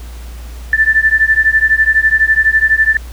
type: beating tone pair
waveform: sine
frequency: 1760 / 1772 Hz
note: A6 / A6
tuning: 0 / +12 cents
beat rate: 12 Hz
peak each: -11 dBFS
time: 0.73-2.97 s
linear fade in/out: 2 ms
effects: added 59 Hz sine -26 dBFS peak until 3.12 s + pink hiss -39 dBFS RMS until 3.12 s